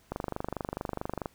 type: click train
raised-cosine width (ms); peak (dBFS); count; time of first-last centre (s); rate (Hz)
1; -18; 29; 0.12-1.258; 24.6
effects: pink hiss -63 dBFS RMS until 1.34 s